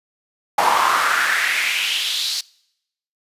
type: noise with high-pass filter sweep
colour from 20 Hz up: brown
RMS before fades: -19 dBFS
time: 0.58-2.41 s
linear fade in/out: 5 ms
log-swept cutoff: 840 to 4600 Hz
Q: 3.9
effects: noise-tail reverb RT60 0.8 s tail -24 dB re dry + resampled to 32000 Hz